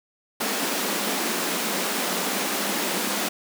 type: high-pass noise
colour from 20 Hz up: pink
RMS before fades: -26 dBFS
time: 0.4-3.29 s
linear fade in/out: 10 ms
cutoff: 180 Hz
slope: 96 dB/octave
effects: none